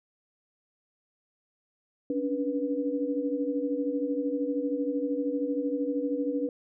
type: tone cluster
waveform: sine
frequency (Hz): 276.9 / 289.8 / 489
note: C#4 / D4 / B4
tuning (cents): -2 / -23 / -17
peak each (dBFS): -31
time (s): 2.1-6.49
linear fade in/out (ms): 2
effects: none